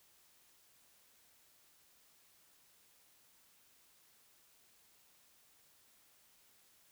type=silence; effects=white hiss -68 dBFS RMS until 6.91 s